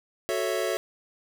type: chord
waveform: square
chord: F# minor seventh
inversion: none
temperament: equal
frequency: 370 / 440 / 554.4 / 659.3 Hz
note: F#4 / A4 / C#5 / E5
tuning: 0 / 0 / 0 / 0 cents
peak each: -32 dBFS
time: 0.29-0.77 s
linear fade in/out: 0 ms
effects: 9-bit